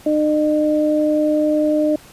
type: tone pair together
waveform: sine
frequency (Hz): 303.7 / 607.4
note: D#4 / D#5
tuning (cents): -42 / -42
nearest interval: octave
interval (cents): 1200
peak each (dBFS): -16 / -17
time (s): 0.06-1.96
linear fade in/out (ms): 5
effects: pink hiss -44 dBFS RMS until 2.12 s + resampled to 32000 Hz